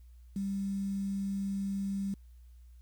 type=tone with quantisation; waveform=sine; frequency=196.8 Hz; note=G3; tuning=7 cents sharp; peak=-31 dBFS; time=0.36-2.14 s; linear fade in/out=2 ms; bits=9; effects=added 60 Hz sine -51 dBFS peak until 2.81 s + white hiss -75 dBFS RMS until 2.81 s